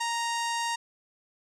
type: tone with low-pass filter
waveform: sawtooth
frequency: 932.3 Hz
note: A#5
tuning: in tune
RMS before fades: -30 dBFS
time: 0-0.76 s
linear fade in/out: 10 ms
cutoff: 7600 Hz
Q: 1.6
effects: none